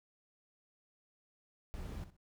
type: noise with echo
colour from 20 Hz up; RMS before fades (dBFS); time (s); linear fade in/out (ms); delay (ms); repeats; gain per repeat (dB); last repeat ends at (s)
brown; -43; 1.74-2.04; 0; 63; 2; -12; 2.166
effects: none